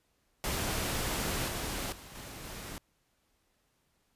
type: noise with level steps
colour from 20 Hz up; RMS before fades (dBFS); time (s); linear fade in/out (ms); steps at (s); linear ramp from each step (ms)
pink; -33 / -36 / -49 / -45 / -43; 0.44-2.78; 0; 1.48 / 1.92 / 2.15 / 2.44; 5
effects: pink hiss -74 dBFS RMS until 4.15 s + resampled to 32000 Hz